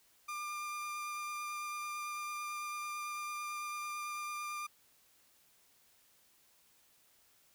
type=tone with vibrato; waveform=30% pulse; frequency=1198 Hz; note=D6; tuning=34 cents sharp; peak=-36 dBFS; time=0.28-4.67 s; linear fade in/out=10 ms; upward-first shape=triangle; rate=9 Hz; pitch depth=11 cents each way; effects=white hiss -68 dBFS RMS until 7.54 s